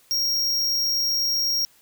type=tone; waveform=square; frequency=5588 Hz; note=F8; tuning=in tune; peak=-21 dBFS; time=0.11-1.65 s; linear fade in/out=0 ms; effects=white hiss -57 dBFS RMS until 1.81 s